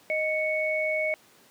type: tone pair together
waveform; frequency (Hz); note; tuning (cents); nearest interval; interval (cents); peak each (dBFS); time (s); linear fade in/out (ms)
sine; 622.3 / 2218; D#5 / C#7; 0 / 0; octave + minor seventh; 2200; -27; 0.1-1.14; 0
effects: pink hiss -57 dBFS RMS until 1.5 s + high-pass 200 Hz 12 dB/octave